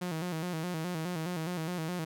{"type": "tone with vibrato", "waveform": "sawtooth", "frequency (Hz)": 169.1, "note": "E3", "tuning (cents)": 44, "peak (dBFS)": -29, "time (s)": [0.01, 2.05], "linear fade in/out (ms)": 10, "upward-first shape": "square", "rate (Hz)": 4.8, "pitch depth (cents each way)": 100, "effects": []}